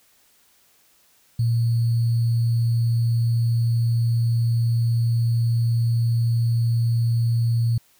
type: tone with sample-and-hold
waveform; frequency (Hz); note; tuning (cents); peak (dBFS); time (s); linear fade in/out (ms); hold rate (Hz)
sine; 116.54; A#2; 0; -17; 1.39-7.78; 5; 4410
effects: white hiss -59 dBFS RMS until 7.99 s